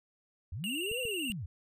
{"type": "linear two-way sweep", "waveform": "sine", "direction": "up then down", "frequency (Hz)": [70, 523.3, 70], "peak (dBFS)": -36, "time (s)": [0.52, 1.46], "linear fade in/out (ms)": 5, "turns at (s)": 1}
{"type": "tone with vibrato", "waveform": "square", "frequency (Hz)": 2794, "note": "F7", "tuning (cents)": 0, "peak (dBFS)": -35, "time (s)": [0.64, 1.32], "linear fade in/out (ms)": 0, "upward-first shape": "square", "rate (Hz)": 18, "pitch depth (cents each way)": 41}
{"type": "clicks", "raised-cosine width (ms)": 5, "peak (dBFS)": -34, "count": 3, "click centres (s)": [0.915, 1.053, 1.301]}
{"effects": []}